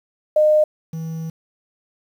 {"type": "tone pair in turn", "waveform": ["sine", "triangle"], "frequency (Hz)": [611, 161.83], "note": ["D#5", "E3"], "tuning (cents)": [-32, -32], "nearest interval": "octave + major seventh", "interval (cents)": 2300, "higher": "first", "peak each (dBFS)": [-11, -23], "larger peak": "first", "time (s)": [[0.36, 0.64], [0.93, 1.3]], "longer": "second", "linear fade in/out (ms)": 5, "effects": ["8-bit"]}